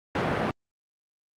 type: band-pass noise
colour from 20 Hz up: pink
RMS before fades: -27 dBFS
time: 0.15-0.51 s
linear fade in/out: 2 ms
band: 140 to 1800 Hz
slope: 12 dB/octave
effects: Opus 48 kbps